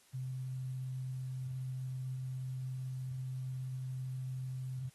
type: tone with quantisation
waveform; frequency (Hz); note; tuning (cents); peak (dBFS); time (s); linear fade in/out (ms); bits
sine; 129.5; C3; -17; -37; 0.13-4.9; 20; 11
effects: white hiss -66 dBFS RMS until 4.94 s + AAC 32 kbps